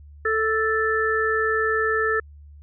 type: harmonic tone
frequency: 440 Hz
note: A4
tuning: in tune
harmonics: 1 / 3 / 4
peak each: -23 / -25 / -23 dBFS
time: 0.25-2.2 s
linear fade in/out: 5 ms
effects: added 73 Hz sine -42 dBFS peak until 2.62 s

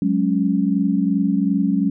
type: chord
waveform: sine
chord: F# suspended second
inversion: none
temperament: equal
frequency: 185 / 207.7 / 277.2 Hz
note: F#3 / G#3 / C#4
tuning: 0 / 0 / 0 cents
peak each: -20 dBFS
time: 0.02-1.9 s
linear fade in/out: 2 ms
effects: none

